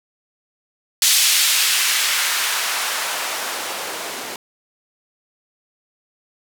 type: noise with band-pass filter sweep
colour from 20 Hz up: blue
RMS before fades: -20 dBFS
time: 1.02-4.36 s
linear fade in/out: 2 ms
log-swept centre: 3700 to 380 Hz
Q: 0.85
effects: none

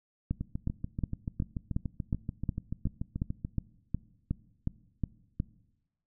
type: two click trains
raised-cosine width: 5 ms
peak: -17 / -21 dBFS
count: 15 / 22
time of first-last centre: 0.31-5.401 / 0.41-3.449 s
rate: 2.75 / 6.91 Hz
effects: noise-tail reverb RT60 1.0 s tail -21 dB re dry

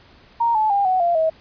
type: tone with pitch steps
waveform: sine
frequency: 932.3 / 864.9 / 802.3 / 744.3 / 690.4 / 640.5 Hz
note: A#5 / A5 / G5 / F#5 / F5 / E5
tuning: 0 / -30 / +40 / +10 / -20 / -50 cents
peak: -15 dBFS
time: 0.4-1.3 s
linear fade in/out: 10 ms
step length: 150 ms
effects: pink hiss -50 dBFS RMS until 1.4 s + resampled to 11025 Hz

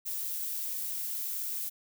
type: noise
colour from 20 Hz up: violet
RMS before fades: -35 dBFS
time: 0.05-1.7 s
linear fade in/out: 20 ms
effects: none

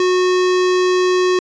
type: tone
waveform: square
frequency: 365.6 Hz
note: F#4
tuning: 21 cents flat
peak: -13 dBFS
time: 0-1.39 s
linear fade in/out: 2 ms
effects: resampled to 16000 Hz

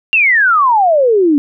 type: exponential sweep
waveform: sine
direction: down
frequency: 2800 to 277.2 Hz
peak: -7 dBFS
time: 0.13-1.38 s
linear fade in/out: 0 ms
effects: none

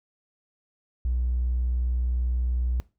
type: tone with tanh clipping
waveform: triangle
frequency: 61.3 Hz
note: B1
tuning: 12 cents flat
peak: -22 dBFS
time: 1.05-2.8 s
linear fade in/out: 0 ms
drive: 1 dB
effects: noise-tail reverb RT60 0.3 s tail -20 dB re dry

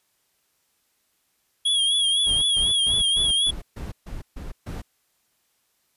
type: tone with vibrato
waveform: square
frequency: 3300 Hz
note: G#7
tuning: 12 cents flat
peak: -19 dBFS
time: 1.65-3.51 s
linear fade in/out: 10 ms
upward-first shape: triangle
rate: 4 Hz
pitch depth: 75 cents each way
type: noise bursts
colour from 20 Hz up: brown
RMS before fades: -33 dBFS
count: 9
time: 2.26-4.82 s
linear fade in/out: 10 ms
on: 160 ms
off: 140 ms
effects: white hiss -69 dBFS RMS until 5.96 s + resampled to 32000 Hz

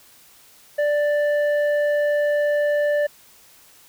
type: tone with low-pass filter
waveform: square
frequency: 588 Hz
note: D5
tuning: 2 cents sharp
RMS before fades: -20 dBFS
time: 0.78-3.07 s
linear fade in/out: 10 ms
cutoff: 1300 Hz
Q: 6
effects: white hiss -51 dBFS RMS until 3.88 s

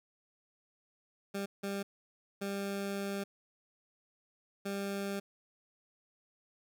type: tone bursts at uneven times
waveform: 20% pulse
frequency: 198.6 Hz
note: G3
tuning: 23 cents sharp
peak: -30 dBFS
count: 4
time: 1.34-1.46 / 1.63-1.83 / 2.41-3.24 / 4.65-5.2 s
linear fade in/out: 10 ms
effects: none

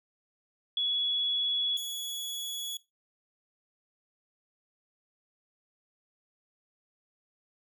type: tone pair in turn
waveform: sine / sawtooth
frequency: 3379 / 3379 Hz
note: G#7 / G#7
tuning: +29 / +29 cents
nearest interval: unison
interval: 0 cents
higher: neither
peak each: -26 / -31 dBFS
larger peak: first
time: 0.77-1.77 / 1.77-2.77 s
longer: neither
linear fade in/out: 2 ms
effects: noise-tail reverb RT60 0.2 s tail -17 dB re dry

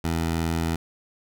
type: tone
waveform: 15% pulse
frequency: 82.41 Hz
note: E2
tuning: in tune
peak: -17 dBFS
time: 0.04-0.76 s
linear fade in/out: 5 ms
effects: none

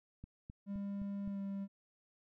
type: click train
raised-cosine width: 5 ms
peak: -36 dBFS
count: 5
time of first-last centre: 0.24-1.276 s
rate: 3.86 Hz
type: tone with pitch glide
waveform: triangle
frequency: 200 to 197.25 Hz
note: G3 to G3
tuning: +35 to +11 cents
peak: -36 dBFS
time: 0.66-1.68 s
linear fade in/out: 50 ms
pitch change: -24 cents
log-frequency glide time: 1.29-1.39 s
effects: none

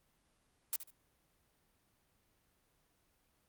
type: noise with echo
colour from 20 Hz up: blue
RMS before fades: -35 dBFS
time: 0.73-0.76 s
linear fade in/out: 0 ms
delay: 72 ms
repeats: 2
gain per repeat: -12 dB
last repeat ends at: 0.904 s
effects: pink hiss -75 dBFS RMS until 3.48 s + Opus 32 kbps

